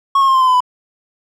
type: tone with pitch steps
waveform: triangle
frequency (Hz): 1099 / 1081.4 / 1064 / 1046.9 / 1030.2 / 1013.6 / 997.4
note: C#6 / C#6 / C6 / C6 / C6 / B5 / B5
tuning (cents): -15 / -43 / +29 / +1 / -27 / +45 / +17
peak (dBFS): -7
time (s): 0.15-0.605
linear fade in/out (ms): 5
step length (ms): 65
effects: none